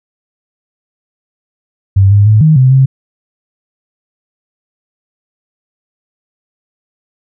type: tone with pitch steps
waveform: sine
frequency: 97.5 / 101.9 / 107.5 / 156.4 / 129.7 / 133.4 Hz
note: G2 / G#2 / A2 / D#3 / C3 / C3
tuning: -9 / -32 / -40 / +9 / -15 / +34 cents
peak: -3 dBFS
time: 1.96-2.86 s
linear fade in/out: 10 ms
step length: 150 ms
effects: none